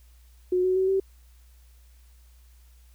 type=tone with pitch steps; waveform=sine; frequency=363.9 / 370.9 / 378 / 385.3 Hz; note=F#4 / F#4 / F#4 / G4; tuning=-29 / +4 / +37 / -30 cents; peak=-20 dBFS; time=0.52-1 s; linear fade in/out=5 ms; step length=120 ms; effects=added 60 Hz sine -51 dBFS peak until 2.94 s + white hiss -64 dBFS RMS until 2.94 s